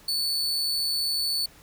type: tone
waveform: 40% pulse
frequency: 4462 Hz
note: C#8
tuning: 11 cents sharp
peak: -23 dBFS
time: 0.08-1.46 s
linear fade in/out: 5 ms
effects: pink hiss -53 dBFS RMS until 1.62 s